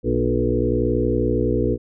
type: harmonic tone with a mistuned harmonic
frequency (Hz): 60.8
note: B1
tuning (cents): -26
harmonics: 1 / 2 / 4 / 5 / 6 / 7 / 8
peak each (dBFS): -25 / -25 / -25 / -25 / -25 / -25 / -25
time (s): 0.03-1.78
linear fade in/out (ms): 50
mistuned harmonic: 7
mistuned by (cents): +35
effects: none